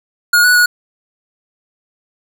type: tone with pitch steps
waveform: square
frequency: 1436 / 1475 / 1456 Hz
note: F6 / F#6 / F#6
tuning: +48 / -6 / -28 cents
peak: -8 dBFS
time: 0.33-0.66 s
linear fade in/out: 5 ms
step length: 110 ms
effects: none